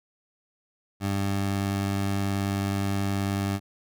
20% pulse tone, 98.8 Hz, G2, 14 cents sharp, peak -20 dBFS, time 1-3.6 s, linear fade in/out 50 ms, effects none

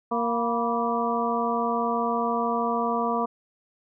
harmonic tone with a mistuned harmonic, 233.1 Hz, A#3, in tune, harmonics 1 / 2 / 3 / 4 / 5, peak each -29 / -29 / -29 / -29 / -29 dBFS, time 0.11-3.26 s, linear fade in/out 10 ms, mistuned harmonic 4, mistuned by +74 cents, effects none

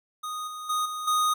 square tone with level steps, 1241 Hz, D#6, 5 cents flat, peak -32 / -36 / -25 / -32 / -22 dBFS, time 0.23-1.34 s, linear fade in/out 10 ms, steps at 0.47 / 0.69 / 0.85 / 1.07 s, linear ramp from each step 10 ms, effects none

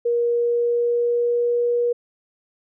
sine tone with pitch glide, 474.3 to 479.3 Hz, A#4 to A#4, +30 to +48 cents, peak -17 dBFS, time 0.05-1.93 s, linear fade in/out 10 ms, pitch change +18 cents, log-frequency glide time 0.27-1.64 s, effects none

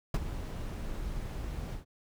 brown noise with ADSR envelope, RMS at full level -25 dBFS, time 0.14-1.85 s, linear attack 4 ms, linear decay 34 ms, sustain -12 dB, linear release 120 ms, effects none

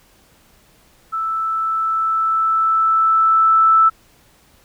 sine tone with level ramp, 1318.5 Hz, E6, in tune, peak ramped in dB -19 to -8 dBFS, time 1.12-3.9 s, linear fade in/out 20 ms, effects pink hiss -53 dBFS RMS until 4.64 s

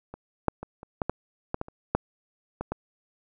clicks, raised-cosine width 1 ms, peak -25 / -7 / -22 / -28 / -12 / -12 / -13 / -16 / -29 / -7 / -17 / -15 dBFS, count 12, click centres 0.14 / 0.483 / 0.63 / 0.831 / 1.018 / 1.096 / 1.544 / 1.614 / 1.684 / 1.95 / 2.61 / 2.72 s, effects none

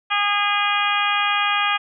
harmonic tone, 409.1 Hz, G#4, 26 cents flat, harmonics 2 / 3 / 4 / 5 / 6 / 7 / 8, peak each -25 / -22 / -26 / -28 / -24 / -28 / -27 dBFS, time 0.1-1.78 s, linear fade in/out 20 ms, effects none

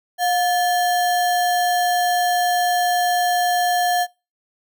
sine tone with sample-and-hold, 714 Hz, F5, 38 cents sharp, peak -16 dBFS, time 0.18-4.07 s, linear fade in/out 50 ms, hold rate 2450 Hz, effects noise-tail reverb RT60 0.3 s tail -25 dB re dry

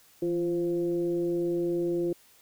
sine tone with frequency modulation, 345.4 Hz, F4, 19 cents flat, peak -25 dBFS, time 0.22-2.13 s, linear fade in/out 5 ms, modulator 177 Hz, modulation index 0.56, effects white hiss -59 dBFS RMS until 2.41 s

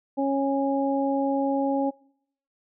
harmonic tone, 275 Hz, C#4, 14 cents flat, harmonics 1 / 2 / 3, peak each -24 / -27 / -29 dBFS, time 0.17-1.91 s, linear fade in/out 20 ms, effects noise-tail reverb RT60 0.7 s tail -24 dB re dry

